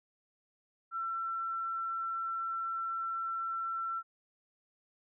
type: tone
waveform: sine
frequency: 1346 Hz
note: E6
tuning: 36 cents sharp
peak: -33 dBFS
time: 0.91-4.03 s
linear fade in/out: 50 ms
effects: none